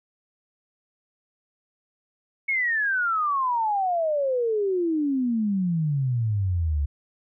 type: exponential sweep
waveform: sine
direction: down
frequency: 2217 to 69.3 Hz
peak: -21 dBFS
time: 2.48-6.86 s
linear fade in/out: 10 ms
effects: none